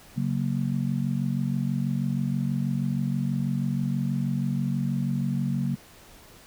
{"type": "chord", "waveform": "sine", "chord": "F# major", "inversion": "second", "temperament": "just", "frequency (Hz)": [138.75, 185, 231.2], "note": ["C#3", "F#3", "A#3"], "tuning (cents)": [2, 0, -14], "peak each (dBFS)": [-27, -29, -29], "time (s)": [0.16, 5.76], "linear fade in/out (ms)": 20, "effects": ["pink hiss -51 dBFS RMS until 6.46 s"]}